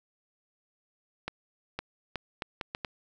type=accelerating click train; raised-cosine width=0.3 ms; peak=-17 dBFS; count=7; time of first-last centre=1.28-2.848 s; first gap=510 ms; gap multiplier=0.72; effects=none